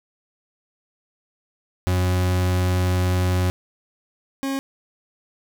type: tone pair in turn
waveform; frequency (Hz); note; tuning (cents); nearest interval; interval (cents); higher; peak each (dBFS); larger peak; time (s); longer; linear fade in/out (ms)
40% pulse; 91.1 / 271.7; F#2 / C#4; -26 / -35; octave + perfect fifth; 1891; second; -17 / -22; first; 1.87-3.5 / 4.43-4.59; first; 0
effects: none